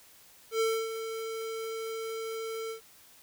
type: tone with ADSR envelope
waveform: square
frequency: 447.8 Hz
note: A4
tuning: 30 cents sharp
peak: -25 dBFS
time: 0.51-2.81 s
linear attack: 94 ms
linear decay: 280 ms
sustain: -10 dB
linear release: 110 ms
effects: white hiss -57 dBFS RMS until 3.22 s